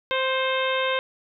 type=harmonic tone with a mistuned harmonic; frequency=523.3 Hz; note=C5; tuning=in tune; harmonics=1 / 2 / 3 / 4 / 5 / 6 / 7; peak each=-25 / -28 / -30 / -31 / -32 / -33 / -33 dBFS; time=0.11-0.99 s; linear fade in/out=0 ms; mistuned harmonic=4; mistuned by=+27 cents; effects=none